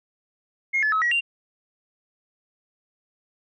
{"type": "tone with pitch steps", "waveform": "sine", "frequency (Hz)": [2147, 1724, 1286, 1915, 2777], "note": ["C7", "A6", "E6", "A#6", "F7"], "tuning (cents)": [44, -36, -43, 46, -10], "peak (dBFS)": -18, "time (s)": [0.73, 1.21], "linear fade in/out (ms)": 20, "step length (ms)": 96, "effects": ["tanh soft clip ceiling -15 dBFS"]}